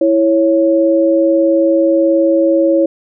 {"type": "tone pair together", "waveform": "sine", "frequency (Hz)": [329.6, 551.9], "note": ["E4", "C#5"], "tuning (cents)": [0, -8], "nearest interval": "major sixth", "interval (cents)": 892, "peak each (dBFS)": -11, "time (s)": [0.01, 2.86], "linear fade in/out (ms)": 5, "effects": []}